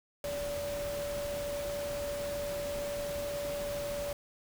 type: tone in noise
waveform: sine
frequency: 576 Hz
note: D5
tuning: 34 cents flat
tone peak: -34 dBFS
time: 0.24-4.13 s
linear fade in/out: 2 ms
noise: pink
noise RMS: -42 dBFS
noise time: 0.24-4.13 s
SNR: +5 dB
effects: none